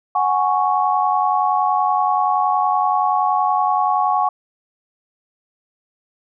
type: chord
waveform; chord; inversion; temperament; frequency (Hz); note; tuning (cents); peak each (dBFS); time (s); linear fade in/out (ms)
sine; F# suspended second; none; equal; 740 / 830.6 / 1108.7; F#5 / G#5 / C#6; 0 / 0 / 0; -19; 0.15-4.29; 5
effects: none